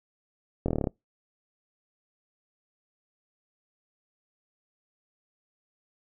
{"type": "slowing click train", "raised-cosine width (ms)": 2, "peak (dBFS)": -13, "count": 9, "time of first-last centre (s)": [0.66, 0.872], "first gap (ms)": 23, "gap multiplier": 1.04, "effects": ["noise-tail reverb RT60 0.2 s tail -26 dB re dry"]}